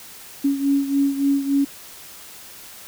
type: beating tone pair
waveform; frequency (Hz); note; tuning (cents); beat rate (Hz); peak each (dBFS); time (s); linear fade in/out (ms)
sine; 277.8 / 281.3; C#4 / C#4; +4 / +26; 3.5; -18 / -23; 0.44-1.65; 10
effects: white hiss -41 dBFS RMS until 2.87 s